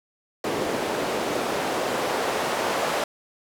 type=noise with band-pass filter sweep; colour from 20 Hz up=white; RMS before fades=-26 dBFS; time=0.44-3.04 s; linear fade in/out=2 ms; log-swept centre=380 to 610 Hz; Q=1.2; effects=none